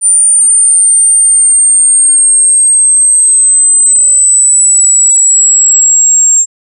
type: exponential sweep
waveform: sine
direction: down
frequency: 9120 to 7490 Hz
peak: -3 dBFS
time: 0.01-6.46 s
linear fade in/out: 50 ms
effects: none